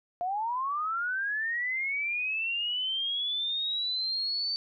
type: linear sweep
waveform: sine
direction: up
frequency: 691 to 4578 Hz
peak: -28 dBFS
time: 0.21-4.56 s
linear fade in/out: 0 ms
effects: none